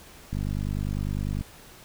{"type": "click train", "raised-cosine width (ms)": 5, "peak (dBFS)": -18, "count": 55, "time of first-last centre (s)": [0.33, 1.41], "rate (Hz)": 50, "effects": ["pink hiss -49 dBFS RMS until 1.84 s"]}